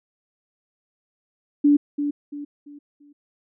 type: tone with echo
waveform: sine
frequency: 290 Hz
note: D4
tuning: 22 cents flat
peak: -12 dBFS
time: 1.64-1.77 s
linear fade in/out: 10 ms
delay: 340 ms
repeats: 4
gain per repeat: -9 dB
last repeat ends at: 3.13 s
effects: none